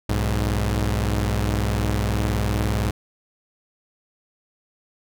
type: tone pair together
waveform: sawtooth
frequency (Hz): 61.74 / 103.83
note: B1 / G#2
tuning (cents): 0 / 0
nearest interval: major sixth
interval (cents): 900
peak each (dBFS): -19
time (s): 0.09-2.91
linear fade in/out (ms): 5
effects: none